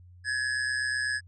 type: tone with amplitude modulation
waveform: square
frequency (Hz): 1689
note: G#6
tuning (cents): +29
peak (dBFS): -25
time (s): 0.24-1.21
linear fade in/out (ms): 50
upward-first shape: sine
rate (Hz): 128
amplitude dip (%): 60
effects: added 89 Hz sine -49 dBFS peak until 1.27 s + resampled to 24000 Hz